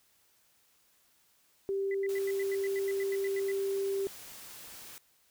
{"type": "tone", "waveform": "sine", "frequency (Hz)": 392, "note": "G4", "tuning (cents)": 0, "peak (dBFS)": -29, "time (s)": [1.69, 4.07], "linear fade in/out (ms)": 0}
{"type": "tone bursts", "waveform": "sine", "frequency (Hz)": 1998, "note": "B6", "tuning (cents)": 20, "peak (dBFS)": -39, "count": 14, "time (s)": [1.91, 3.517], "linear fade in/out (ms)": 2, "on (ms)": 34, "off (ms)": 87}
{"type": "noise", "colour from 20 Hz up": "white", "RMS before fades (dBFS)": -48, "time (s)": [2.09, 4.98], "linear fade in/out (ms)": 0}
{"effects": ["white hiss -68 dBFS RMS until 5.3 s"]}